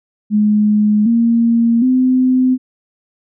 sine tone with pitch steps, 210.4 / 232.1 / 256.1 Hz, G#3 / A#3 / C4, +23 / -7 / -37 cents, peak -9 dBFS, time 0.3-2.58 s, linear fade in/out 50 ms, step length 760 ms, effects none

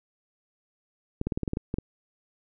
clicks, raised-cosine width 3 ms, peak -15 dBFS, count 10, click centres 1.214 / 1.27 / 1.322 / 1.375 / 1.433 / 1.478 / 1.534 / 1.571 / 1.741 / 1.785 s, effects none

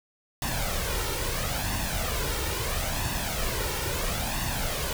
pink noise with flanger, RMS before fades -29 dBFS, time 0.42-4.93 s, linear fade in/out 2 ms, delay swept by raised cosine 1.1 to 2.2 ms, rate 0.75 Hz, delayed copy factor +0.6, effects none

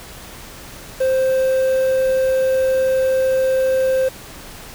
triangle tone with quantisation, 523.3 Hz, C5, in tune, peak -12 dBFS, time 1-4.09 s, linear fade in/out 10 ms, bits 6, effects pink hiss -37 dBFS RMS until 4.74 s

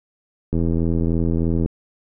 click train, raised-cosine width 3 ms, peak -9 dBFS, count 95, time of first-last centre 0.53-1.66 s, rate 83.2 Hz, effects none

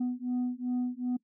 sine beating tone pair, 246.9 / 249.5 Hz, B3 / B3, 0 / +18 cents, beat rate 2.6 Hz, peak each -30 / -30 dBFS, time 0-1.17 s, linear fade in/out 10 ms, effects noise-tail reverb RT60 0.1 s tail -22 dB re dry + tanh soft clip ceiling -26 dBFS

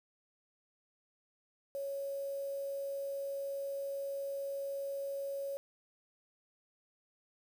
sine tone with quantisation, 554.4 Hz, C#5, in tune, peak -36 dBFS, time 1.75-5.57 s, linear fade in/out 0 ms, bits 9, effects none

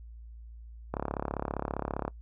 click train, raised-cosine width 1 ms, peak -17 dBFS, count 41, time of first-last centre 0.94-2.08 s, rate 35.1 Hz, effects noise-tail reverb RT60 0.1 s tail -23 dB re dry + added 57 Hz sine -44 dBFS peak until 2.21 s

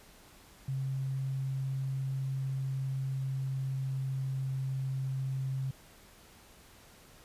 sine tone with pitch glide, 134 to 133.15 Hz, C3 to C3, +42 to +31 cents, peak -31 dBFS, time 0.68-5.71 s, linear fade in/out 5 ms, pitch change -11 cents, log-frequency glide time 2.47-4.62 s, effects pink hiss -57 dBFS RMS until 7.24 s + resampled to 32000 Hz

